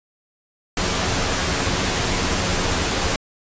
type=noise with comb filter; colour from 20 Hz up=pink; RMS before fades=-21 dBFS; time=0.77-3.16 s; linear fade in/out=2 ms; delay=11 ms; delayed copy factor=+0.55; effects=resampled to 16000 Hz